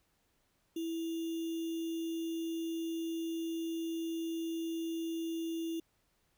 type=tone with sample-and-hold; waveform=sine; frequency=329.6 Hz; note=E4; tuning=in tune; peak=-34 dBFS; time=0.76-5.8 s; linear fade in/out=5 ms; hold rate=3150 Hz; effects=pink hiss -75 dBFS RMS until 6.37 s